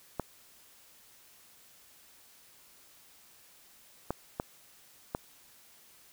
clicks, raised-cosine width 1 ms, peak -17 dBFS, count 4, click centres 0.197 / 4.106 / 4.399 / 5.149 s, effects white hiss -59 dBFS RMS until 6.12 s

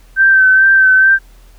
sine tone with vibrato, 1548 Hz, G6, 22 cents flat, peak -5 dBFS, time 0.16-1.19 s, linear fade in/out 50 ms, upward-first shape sine, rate 2.3 Hz, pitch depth 29 cents each way, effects added 41 Hz sine -39 dBFS peak until 1.58 s + pink hiss -50 dBFS RMS until 1.58 s

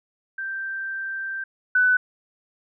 sine tone pair in turn, 1568 / 1498.6 Hz, G6 / F#6, 0 / +22 cents, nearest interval minor second, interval 78 cents, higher first, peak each -27 / -15 dBFS, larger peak second, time 0.38-1.44 / 1.75-1.97 s, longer first, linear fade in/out 5 ms, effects none

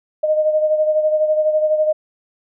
sine beating tone pair, 615 / 627 Hz, D#5 / D#5, -20 / +13 cents, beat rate 12 Hz, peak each -14 / -22 dBFS, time 0.23-1.93 s, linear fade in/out 10 ms, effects none

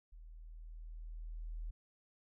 sine tone with level ramp, 40.06 Hz, E1, 49 cents flat, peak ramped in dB -51 to -39 dBFS, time 0.12-1.71 s, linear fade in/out 10 ms, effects none

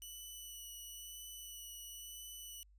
10% pulse tone with vibrato, 2960 Hz, F#7, in tune, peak -40 dBFS, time 0.02-2.63 s, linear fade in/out 0 ms, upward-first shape sine, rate 1 Hz, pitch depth 14 cents each way, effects added 50 Hz sine -62 dBFS peak until 2.78 s + resampled to 32000 Hz

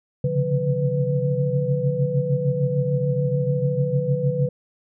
sine tone cluster, 132.2 / 138.4 / 145.1 / 177.6 / 497.4 Hz, C3 / C#3 / D3 / F3 / B4, +18 / -2 / -21 / +29 / +12 cents, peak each -29 / -25 / -23 / -30 / -24 dBFS, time 0.24-4.49 s, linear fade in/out 5 ms, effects none

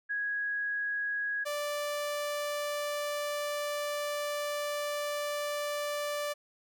sine / sawtooth tone pair in turn, 1659 / 586.5 Hz, G#6 / D5, -2 / -2 cents, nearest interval octave + tritone, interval 1800 cents, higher first, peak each -30 / -28 dBFS, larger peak second, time 0.09-1.45 / 1.45-6.34 s, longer second, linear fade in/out 20 ms, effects none

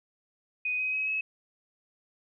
sine tone with pitch steps, 2495 / 2521 / 2547 / 2574 Hz, D#7 / D#7 / D#7 / E7, +4 / +22 / +40 / -42 cents, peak -27 dBFS, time 0.65-1.21 s, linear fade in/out 5 ms, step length 140 ms, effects none

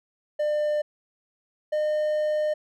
triangle tone pair in turn, 599 / 608.1 Hz, D5 / D#5, +34 / -40 cents, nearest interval unison, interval 26 cents, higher second, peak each -20 / -20 dBFS, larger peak neither, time 0.39-0.82 / 1.72-2.54 s, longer second, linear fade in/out 10 ms, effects none

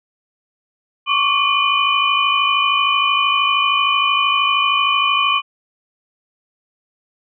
sine tone cluster, 1103 / 1156 / 2434 / 3016 Hz, C#6 / D6 / D#7 / F#7, -9 / -28 / -39 / +32 cents, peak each -19 dBFS, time 1.06-5.42 s, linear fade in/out 50 ms, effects none

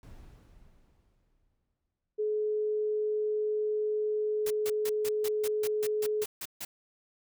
brown noise with exponential decay, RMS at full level -47 dBFS, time 0.03-2.2 s, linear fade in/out 1 ms, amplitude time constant 470 ms
sine tone, 425.6 Hz, G#4, 42 cents sharp, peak -27 dBFS, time 2.18-6.25 s, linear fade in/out 20 ms
white noise bursts, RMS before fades -38 dBFS, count 12, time 4.46-6.65 s, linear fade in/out 5 ms, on 45 ms, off 150 ms
effects none

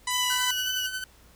harmonic tone, 994 Hz, B5, 11 cents sharp, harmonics 1 / 2 / 3 / 4 / 5 / 6 / 7 / 8 / 9 / 10, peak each -30 / -32 / -36 / -35 / -41 / -38 / -37 / -39 / -39 / -42 dBFS, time 0.07-0.51 s, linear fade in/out 5 ms
35% pulse tone with vibrato, 2960 Hz, F#7, in tune, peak -26 dBFS, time 0.1-0.87 s, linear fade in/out 10 ms, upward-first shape sine, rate 3.6 Hz, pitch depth 29 cents each way
sawtooth tone with tremolo, 1517 Hz, F#6, 43 cents sharp, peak -25 dBFS, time 0.3-1.04 s, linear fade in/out 2 ms, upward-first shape sine, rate 11 Hz, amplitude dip 55%
effects added 60 Hz sine -57 dBFS peak until 1.35 s + pink hiss -57 dBFS RMS until 1.35 s

